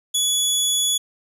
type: tone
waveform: 20% pulse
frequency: 3400 Hz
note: G#7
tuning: 40 cents sharp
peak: -12 dBFS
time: 0.14-0.98 s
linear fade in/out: 10 ms
effects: none